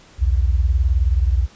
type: beating tone pair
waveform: sine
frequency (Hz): 60.4 / 79.4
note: B1 / D#2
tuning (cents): -38 / +36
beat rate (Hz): 19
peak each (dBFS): -15 / -19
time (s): 0.18-1.48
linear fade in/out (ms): 50
effects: pink hiss -48 dBFS RMS until 1.55 s + resampled to 16000 Hz